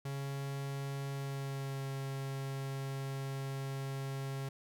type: tone with pitch glide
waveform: 45% pulse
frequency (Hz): 138.4 to 136.02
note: C#3 to C#3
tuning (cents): -2 to -32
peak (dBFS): -37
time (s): 0.05-4.49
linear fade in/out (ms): 5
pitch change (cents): -30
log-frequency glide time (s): 1.11-1.87
effects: none